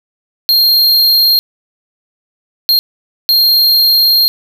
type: tone bursts at uneven times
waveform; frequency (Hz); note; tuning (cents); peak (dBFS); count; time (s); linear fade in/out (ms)
square; 4213; C8; +11; -7; 3; 0.49-1.39 / 2.69-2.79 / 3.29-4.28; 0
effects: none

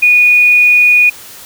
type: tone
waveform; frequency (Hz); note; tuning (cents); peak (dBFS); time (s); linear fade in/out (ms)
sine; 2460; D#7; -20; -4; 0.02-1.1; 10
effects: white hiss -33 dBFS RMS until 1.45 s

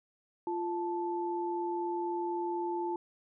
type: tone pair together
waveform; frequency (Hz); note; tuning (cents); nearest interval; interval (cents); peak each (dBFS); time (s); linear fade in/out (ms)
sine; 347.3 / 876; F4 / A5; -10 / -8; octave + major third; 1602; -33 / -35; 0.47-2.96; 2
effects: none

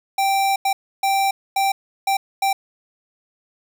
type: tone bursts at uneven times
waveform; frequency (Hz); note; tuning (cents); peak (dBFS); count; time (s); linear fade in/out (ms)
square; 783; G5; -2; -17; 6; 0.18-0.56 / 0.65-0.73 / 1.03-1.31 / 1.56-1.72 / 2.07-2.17 / 2.42-2.53; 5
effects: 8-bit

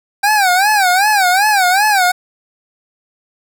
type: tone with vibrato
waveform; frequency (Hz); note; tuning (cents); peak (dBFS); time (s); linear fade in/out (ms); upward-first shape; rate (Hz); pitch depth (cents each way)
25% pulse; 784; G5; 0; -6; 0.23-2.12; 10; sine; 2.6; 160
effects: 7-bit

